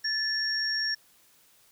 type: tone pair together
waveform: sine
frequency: 1745 / 5540 Hz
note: A6 / F8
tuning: -15 / -15 cents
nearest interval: octave + minor sixth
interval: 2000 cents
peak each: -30 / -28 dBFS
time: 0.04-0.95 s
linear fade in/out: 10 ms
effects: white hiss -61 dBFS RMS until 1.71 s